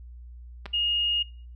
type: clicks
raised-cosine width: 0.3 ms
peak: -21 dBFS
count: 2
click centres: 0.657 / 0.662 s
type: tone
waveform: sine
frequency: 2854 Hz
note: F7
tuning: 37 cents sharp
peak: -23 dBFS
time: 0.73-1.23 s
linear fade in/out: 10 ms
effects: noise-tail reverb RT60 0.4 s tail -17 dB re dry + added 60 Hz sine -41 dBFS peak until 1.55 s